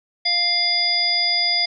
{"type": "harmonic tone", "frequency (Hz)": 698.5, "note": "F5", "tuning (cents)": 0, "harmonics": [1, 3, 5, 7], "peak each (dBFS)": [-29, -24, -27, -18], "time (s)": [0.25, 1.66], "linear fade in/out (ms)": 10, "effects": []}